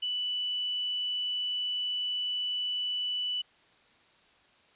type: tone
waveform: sine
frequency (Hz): 2972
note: F#7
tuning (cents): +7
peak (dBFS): -29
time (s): 0.02-3.42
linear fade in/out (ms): 10
effects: white hiss -62 dBFS RMS until 4.75 s + resampled to 8000 Hz